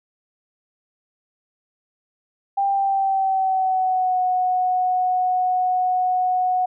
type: tone with pitch glide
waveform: sine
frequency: 792 to 734.7 Hz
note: G5 to F#5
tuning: +18 to -12 cents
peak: -17 dBFS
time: 2.57-6.66 s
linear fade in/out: 10 ms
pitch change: -130 cents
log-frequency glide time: 2.68-4.19 s
effects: none